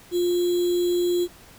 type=tone with sample-and-hold; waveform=sine; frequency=352.2 Hz; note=F4; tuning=15 cents sharp; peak=-19 dBFS; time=0.11-1.28 s; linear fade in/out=50 ms; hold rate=3675 Hz; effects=pink hiss -49 dBFS RMS until 1.58 s